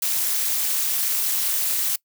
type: noise with amplitude modulation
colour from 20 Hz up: blue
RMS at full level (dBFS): -19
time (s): 0.02-1.96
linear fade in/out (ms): 5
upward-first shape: sine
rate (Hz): 225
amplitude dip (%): 85
effects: noise-tail reverb RT60 0.1 s tail -23 dB re dry